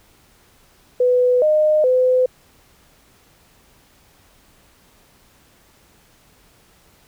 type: tone with pitch steps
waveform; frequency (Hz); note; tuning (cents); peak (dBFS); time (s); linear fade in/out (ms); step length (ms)
sine; 497.4 / 613 / 508; B4 / D#5 / B4; +12 / -26 / +49; -12; 1-2.26; 5; 420
effects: pink hiss -54 dBFS RMS until 7.07 s